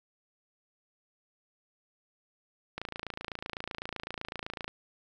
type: click train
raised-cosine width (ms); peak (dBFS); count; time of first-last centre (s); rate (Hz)
0.3; -20; 54; 2.78-4.68; 27.9
effects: none